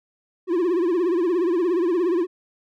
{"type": "tone with vibrato", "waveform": "triangle", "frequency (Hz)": 350.3, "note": "F4", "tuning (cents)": 5, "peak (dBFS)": -16, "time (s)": [0.47, 2.27], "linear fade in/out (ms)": 50, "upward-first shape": "triangle", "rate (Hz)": 17, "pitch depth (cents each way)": 150, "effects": []}